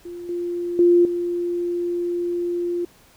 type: tone with level steps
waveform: sine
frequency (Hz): 348.8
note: F4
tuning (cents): -2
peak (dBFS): -31 / -23 / -11 / -21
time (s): 0.05-2.85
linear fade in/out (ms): 5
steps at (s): 0.29 / 0.79 / 1.05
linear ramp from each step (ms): 2
effects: pink hiss -53 dBFS RMS until 3.16 s